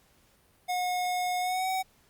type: tone with pitch glide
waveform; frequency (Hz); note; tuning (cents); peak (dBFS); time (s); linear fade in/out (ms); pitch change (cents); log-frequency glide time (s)
square; 724 to 754.7; F#5 to F#5; -38 to +34; -28; 0.68-1.83; 20; +72; 1.4-1.68
effects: pink hiss -64 dBFS RMS until 2.09 s + Opus 48 kbps

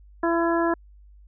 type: harmonic tone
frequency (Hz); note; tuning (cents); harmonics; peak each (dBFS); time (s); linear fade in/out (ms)
336.1; E4; +34; 1 / 2 / 3 / 4 / 5; -22 / -26 / -27 / -32 / -31; 0.23-0.74; 5
effects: added 50 Hz sine -47 dBFS peak until 1.27 s

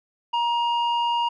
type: tone with low-pass filter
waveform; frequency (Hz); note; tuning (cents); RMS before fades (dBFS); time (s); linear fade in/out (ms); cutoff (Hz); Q
square; 945; A#5; +23; -23; 0.33-1.29; 10; 2200; 4
effects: none

